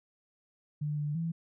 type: tone with pitch steps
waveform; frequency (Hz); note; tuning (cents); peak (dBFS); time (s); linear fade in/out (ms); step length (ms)
sine; 149 / 147.8 / 165.5; D3 / D3 / E3; +25 / +11 / +7; -30; 0.81-1.32; 10; 170
effects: none